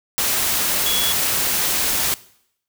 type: tone in noise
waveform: sine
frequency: 3362 Hz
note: G#7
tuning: 20 cents sharp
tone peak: -21 dBFS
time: 0.86-1.12 s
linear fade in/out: 0 ms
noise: white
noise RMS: -20 dBFS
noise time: 0.18-2.14 s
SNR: -4 dB
effects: noise-tail reverb RT60 0.7 s tail -20 dB re dry